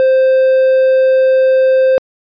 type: tone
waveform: triangle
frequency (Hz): 523.3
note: C5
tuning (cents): 0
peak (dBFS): -5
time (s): 0-1.98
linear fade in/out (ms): 0
effects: resampled to 11025 Hz